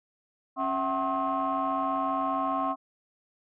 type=tone cluster; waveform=sine; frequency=272.5 / 660 / 755 / 1071 / 1284 Hz; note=C#4 / E5 / F#5 / C6 / E6; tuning=-29 / +2 / +35 / +40 / -46 cents; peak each=-32 / -33 / -31 / -28 / -37 dBFS; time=0.56-2.76 s; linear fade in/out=50 ms; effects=tanh soft clip ceiling -19 dBFS